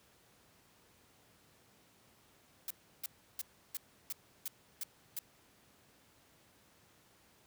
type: noise bursts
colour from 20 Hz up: blue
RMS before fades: -39 dBFS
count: 8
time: 2.68-5.19 s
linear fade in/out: 2 ms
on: 25 ms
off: 330 ms
effects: pink hiss -66 dBFS RMS until 7.46 s + high-pass 80 Hz 12 dB/octave